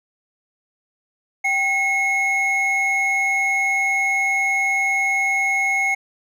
triangle tone pair together, 781 / 2175 Hz, G5 / C#7, -7 / -33 cents, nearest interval octave + tritone, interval 1774 cents, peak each -23 / -16 dBFS, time 1.44-5.95 s, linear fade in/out 10 ms, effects none

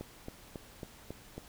click train, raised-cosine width 2 ms, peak -27 dBFS, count 6, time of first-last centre 0.01-1.38 s, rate 3.65 Hz, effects pink hiss -55 dBFS RMS until 1.48 s

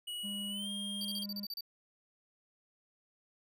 square tone with pitch glide, 2917 to 3218 Hz, F#7 to G7, -25 to +45 cents, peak -39 dBFS, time 0.07-1.24 s, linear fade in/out 10 ms, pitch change +170 cents, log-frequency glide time 0.49-0.69 s
triangle tone, 203 Hz, G#3, 39 cents flat, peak -39 dBFS, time 0.23-1.46 s, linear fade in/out 20 ms
square tone bursts, 4623 Hz, D8, 28 cents flat, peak -39 dBFS, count 9, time 1.01-1.608 s, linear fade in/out 2 ms, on 38 ms, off 32 ms
effects none

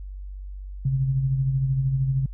sine tone with tremolo, 133.8 Hz, C3, 39 cents sharp, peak -18 dBFS, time 0.85-2.26 s, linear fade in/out 5 ms, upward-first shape sine, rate 13 Hz, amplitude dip 45%, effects added 48 Hz sine -33 dBFS peak until 2.33 s

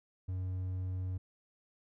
triangle tone, 92.5 Hz, F#2, in tune, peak -32 dBFS, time 0.28-1.18 s, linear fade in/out 10 ms, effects none

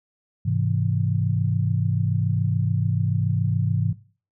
sine chord, Ab augmented, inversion none, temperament equal, 103.83 / 130.81 / 164.81 Hz, Ab2 / C3 / E3, 0 / 0 / 0 cents, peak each -23 / -24 / -26 dBFS, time 0.45-3.93 s, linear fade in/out 10 ms, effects noise-tail reverb RT60 0.4 s tail -18 dB re dry

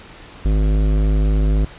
sine tone with hard clipping, 51.9 Hz, G#1, in tune, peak -15 dBFS, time 0.45-1.65 s, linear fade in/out 5 ms, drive 15 dB, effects pink hiss -40 dBFS RMS until 1.78 s + resampled to 8000 Hz

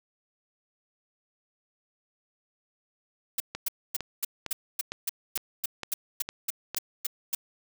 blue noise bursts, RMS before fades -28 dBFS, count 15, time 3.38-7.35 s, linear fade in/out 5 ms, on 22 ms, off 260 ms
click train, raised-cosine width 0.2 ms, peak -16 dBFS, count 8, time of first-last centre 3.55-6.746 s, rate 2.19 Hz
effects none

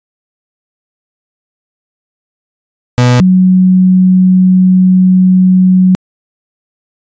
35% pulse / sine tone pair in turn, 123.47 / 185 Hz, B2 / F#3, 0 / 0 cents, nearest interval perfect fifth, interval 700 cents, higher second, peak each -3 dBFS, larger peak neither, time 2.98-3.2 / 3.2-5.95 s, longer second, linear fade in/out 0 ms, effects resampled to 16000 Hz

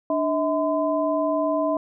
sine tone cluster, 295.4 / 642 / 1019 Hz, D4 / E5 / C6, +10 / -46 / -46 cents, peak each -25 / -22 / -28 dBFS, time 0.1-1.77 s, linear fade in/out 2 ms, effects none

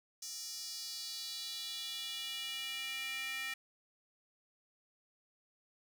square tone with high-pass filter sweep, 264.1 Hz, C4, 16 cents sharp, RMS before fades -42 dBFS, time 0.22-3.54 s, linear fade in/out 5 ms, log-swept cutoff 5800 to 2100 Hz, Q 3.5, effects none

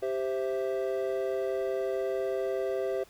triangle chord, C major, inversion second, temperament equal, 392 / 523.3 / 659.3 Hz, G4 / C5 / E5, 0 / 0 / 0 cents, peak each -29 / -31 / -33 dBFS, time 0.02-3.04 s, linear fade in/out 10 ms, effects pink hiss -58 dBFS RMS until 3.09 s

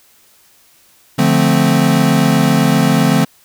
square chord, D minor seventh, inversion none, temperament equal with one note detuned, 146.83 / 174.61 / 220 / 260.7 Hz, D3 / F3 / A3 / C4, 0 / 0 / 0 / -6 cents, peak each -16 dBFS, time 1.18-3.25 s, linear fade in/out 10 ms, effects white hiss -50 dBFS RMS until 3.44 s

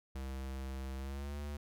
square tone with pitch glide, 66.4 to 72.83 Hz, C2 to D2, +26 to -14 cents, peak -40 dBFS, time 0.15-1.57 s, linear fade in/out 5 ms, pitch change +160 cents, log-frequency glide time 0.98-1.39 s, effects none

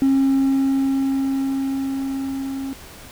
triangle tone with level ramp, 270.2 Hz, C#4, 44 cents flat, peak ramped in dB -10 to -23 dBFS, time 0.02-2.73 s, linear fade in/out 0 ms, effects tanh soft clip ceiling -9 dBFS + pink hiss -41 dBFS RMS until 3.11 s

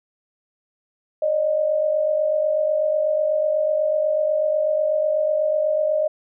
sine tone pair together, 567 / 615.1 Hz, C#5 / D#5, +39 / -20 cents, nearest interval minor second, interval 141 cents, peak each -25 / -18 dBFS, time 1.22-6.08 s, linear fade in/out 5 ms, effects none

